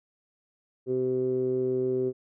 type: tone with low-pass filter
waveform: 15% pulse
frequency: 128.1 Hz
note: C3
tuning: 36 cents flat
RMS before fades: -27 dBFS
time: 0.86-2.13 s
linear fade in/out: 50 ms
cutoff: 400 Hz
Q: 6.1
effects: none